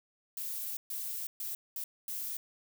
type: noise bursts at uneven times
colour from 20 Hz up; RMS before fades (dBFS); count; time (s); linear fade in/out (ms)
violet; -38; 5; 0.37-0.77 / 0.9-1.27 / 1.4-1.55 / 1.76-1.84 / 2.08-2.37; 2
effects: none